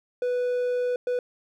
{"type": "tone bursts at uneven times", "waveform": "triangle", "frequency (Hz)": 493.9, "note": "B4", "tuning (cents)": 0, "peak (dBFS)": -21, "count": 2, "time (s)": [[0.22, 0.96], [1.07, 1.19]], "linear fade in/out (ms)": 2, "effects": []}